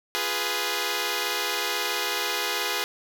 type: chord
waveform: 5% pulse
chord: F diminished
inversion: none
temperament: equal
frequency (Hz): 349.2 / 415.3 / 493.9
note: F4 / Ab4 / Cb5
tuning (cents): 0 / 0 / 0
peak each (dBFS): -21 / -17 / -18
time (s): 0.15-2.84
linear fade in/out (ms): 0
effects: none